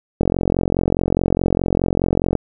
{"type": "click train", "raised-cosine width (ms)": 2, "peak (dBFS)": -3, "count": 97, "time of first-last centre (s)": [0.21, 2.353], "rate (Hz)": 44.8, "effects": []}